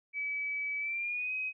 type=tone with pitch glide; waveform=sine; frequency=2290 to 2526 Hz; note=D7 to D#7; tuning=-44 to +26 cents; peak=-32 dBFS; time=0.13-1.53 s; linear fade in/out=50 ms; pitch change=+170 cents; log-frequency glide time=0.79-1.33 s; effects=none